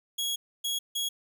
sawtooth tone bursts at uneven times, 3322 Hz, G#7, in tune, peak -25 dBFS, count 3, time 0.18-0.36 / 0.64-0.79 / 0.95-1.09 s, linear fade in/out 10 ms, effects none

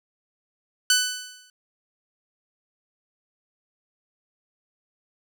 10% pulse tone with exponential decay, 1500 Hz, F#6, 23 cents sharp, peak -6 dBFS, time 0.9-1.5 s, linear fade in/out 2 ms, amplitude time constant 130 ms, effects none

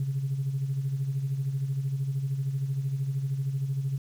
sine tone with tremolo, 136.2 Hz, C#3, 30 cents flat, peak -23 dBFS, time 0-3.98 s, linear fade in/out 2 ms, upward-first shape sine, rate 13 Hz, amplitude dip 60%, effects tanh soft clip ceiling -21 dBFS + 9-bit

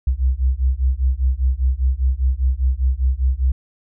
sine beating tone pair, 62.2 / 67.2 Hz, B1 / C2, +13 / +47 cents, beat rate 5 Hz, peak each -18 dBFS, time 0.07-3.52 s, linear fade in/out 5 ms, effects none

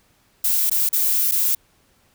violet noise with dropouts, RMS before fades -19 dBFS, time 0.44-1.55 s, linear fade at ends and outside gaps 5 ms, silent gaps 0.698-0.713 / 0.891-0.928 / 1.313-1.319 s, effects pink hiss -60 dBFS RMS until 2.14 s

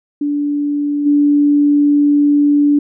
sine tone with level steps, 290.4 Hz, D4, 19 cents flat, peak -14 / -8 dBFS, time 0.21-2.79 s, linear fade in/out 5 ms, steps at 1.05 s, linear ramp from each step 20 ms, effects none

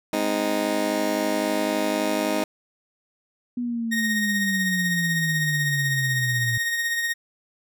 20% pulse chord, Ab major, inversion none, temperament just, 207.7 / 259.6 / 311.5 Hz, Ab3 / C4 / Eb4, 0 / -13 / +2 cents, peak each -24 / -23 / -20 dBFS, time 0.13-2.44 s, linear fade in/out 2 ms
sine exponential sweep, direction down, 245.9 to 116.2 Hz, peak -24 dBFS, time 3.57-6.58 s, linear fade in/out 5 ms
40% pulse tone with tremolo, 1861 Hz, A#6, 3 cents flat, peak -20 dBFS, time 3.91-7.14 s, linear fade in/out 20 ms, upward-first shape triangle, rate 16 Hz, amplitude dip 45%
effects none

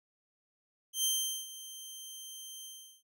15% pulse tone with ADSR envelope, 3136 Hz, G7, in tune, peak -20 dBFS, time 0.93-3.03 s, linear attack 110 ms, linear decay 420 ms, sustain -17 dB, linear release 380 ms, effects none

